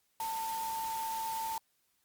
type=tone in noise; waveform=sine; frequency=896 Hz; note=A5; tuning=31 cents sharp; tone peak=-34 dBFS; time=0.2-1.58 s; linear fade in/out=2 ms; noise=white; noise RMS=-44 dBFS; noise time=0.2-1.58 s; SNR=+7 dB; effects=white hiss -75 dBFS RMS until 2.04 s + Opus 48 kbps